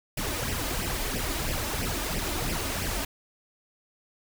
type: noise with flanger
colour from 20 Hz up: pink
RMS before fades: -30 dBFS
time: 0.17-3.05 s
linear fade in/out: 5 ms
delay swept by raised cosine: 0.37 to 3.37 ms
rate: 3 Hz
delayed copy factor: +0.7
effects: none